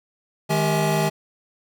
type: tone cluster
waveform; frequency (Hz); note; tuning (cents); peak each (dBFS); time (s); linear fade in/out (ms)
square; 155.6 / 207.7 / 395.1 / 643 / 840; D#3 / G#3 / G4 / E5 / G#5; 0 / 0 / +14 / -43 / +19; -23 / -29 / -27 / -27 / -27; 0.49-1.1; 20
effects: none